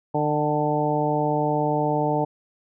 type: harmonic tone with a mistuned harmonic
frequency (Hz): 150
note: D3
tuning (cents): +37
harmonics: 1 / 2 / 3 / 4 / 5 / 6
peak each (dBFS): -27 / -27 / -27 / -27 / -27 / -27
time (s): 0.14-2.25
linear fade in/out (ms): 10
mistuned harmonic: 6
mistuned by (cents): -33
effects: none